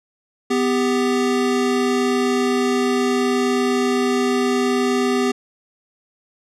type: tone pair together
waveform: square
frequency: 250 / 396.9 Hz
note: B3 / G4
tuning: +21 / +22 cents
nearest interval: minor sixth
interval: 801 cents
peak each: -20 / -20 dBFS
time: 0.5-5.32 s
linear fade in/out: 10 ms
effects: low-pass 8000 Hz 12 dB/octave